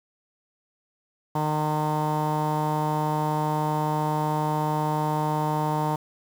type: tone with low-pass filter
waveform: sawtooth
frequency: 152.7 Hz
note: D#3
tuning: 32 cents flat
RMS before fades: -25 dBFS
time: 1.35-5.96 s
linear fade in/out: 5 ms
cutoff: 920 Hz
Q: 5.6
effects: 7-bit